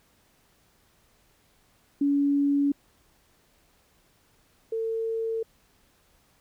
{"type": "tone pair in turn", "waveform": "sine", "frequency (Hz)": [283.4, 449.9], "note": ["C#4", "A4"], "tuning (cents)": [38, 39], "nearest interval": "minor sixth", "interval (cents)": 801, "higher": "second", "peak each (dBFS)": [-20, -26], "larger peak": "first", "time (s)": [[2.01, 2.72], [4.72, 5.43]], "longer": "neither", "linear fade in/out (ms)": 5, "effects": ["pink hiss -64 dBFS RMS until 6.4 s"]}